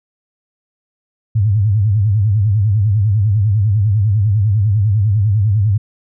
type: tone with vibrato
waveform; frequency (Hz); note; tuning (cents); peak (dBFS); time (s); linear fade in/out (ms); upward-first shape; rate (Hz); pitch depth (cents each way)
sine; 103.83; G#2; 0; -10; 1.35-5.78; 10; sine; 10; 150
effects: none